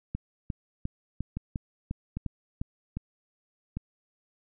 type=two click trains; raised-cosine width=5 ms; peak=-20 / -19 dBFS; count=4 / 8; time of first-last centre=1.37-3.77 / 0.15-2.615 s; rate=1.25 / 2.84 Hz; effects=none